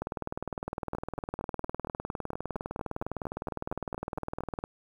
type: two click trains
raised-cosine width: 1 ms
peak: -19 / -22 dBFS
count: 92 / 16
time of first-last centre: 0.02-4.639 / 0.95-4.406 s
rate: 19.7 / 4.34 Hz
effects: 9-bit